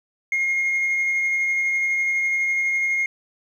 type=tone with tremolo; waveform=sine; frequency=2141 Hz; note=C7; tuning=39 cents sharp; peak=-16 dBFS; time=0.32-3.06 s; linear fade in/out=2 ms; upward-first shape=sine; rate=12 Hz; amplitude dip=25%; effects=tanh soft clip ceiling -17 dBFS + 9-bit